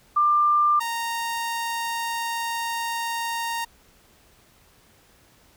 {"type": "tone pair in turn", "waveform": ["sine", "sawtooth"], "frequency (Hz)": [1191, 927.1], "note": ["D6", "A#5"], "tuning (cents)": [24, -10], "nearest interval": "major third", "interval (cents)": 434, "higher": "first", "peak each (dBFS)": [-16, -22], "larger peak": "first", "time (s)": [[0.16, 0.8], [0.8, 3.65]], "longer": "second", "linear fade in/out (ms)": 10, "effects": ["pink hiss -57 dBFS RMS until 5.56 s"]}